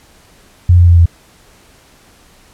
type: tone with pitch steps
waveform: sine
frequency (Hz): 88.4 / 87.18 / 85.98 / 84.8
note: F2 / F2 / F2 / E2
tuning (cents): +22 / -3 / -27 / +50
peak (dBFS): -3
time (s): 0.69-1.058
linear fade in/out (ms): 5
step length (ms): 92
effects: pink hiss -46 dBFS RMS until 2.53 s + low-pass 12000 Hz 12 dB/octave